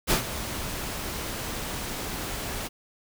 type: noise with ADSR envelope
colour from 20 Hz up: pink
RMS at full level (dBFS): -21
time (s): 0.07-2.69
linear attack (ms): 38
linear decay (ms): 110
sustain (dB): -12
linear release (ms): 26
effects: none